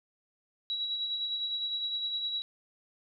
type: tone with tremolo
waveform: sine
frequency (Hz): 3891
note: B7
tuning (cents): -27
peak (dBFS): -29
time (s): 0.7-2.42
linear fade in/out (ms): 0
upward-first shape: sine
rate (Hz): 9.8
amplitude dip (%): 40
effects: none